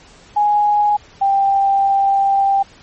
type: tone pair in turn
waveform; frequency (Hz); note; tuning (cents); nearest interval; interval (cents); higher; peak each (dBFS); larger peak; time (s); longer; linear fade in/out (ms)
sine; 830.6 / 788.5; G#5 / G5; 0 / +10; minor second; 90; first; -11; neither; 0.36-0.97 / 1.21-2.63; second; 10
effects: pink hiss -45 dBFS RMS until 2.82 s + MP3 32 kbps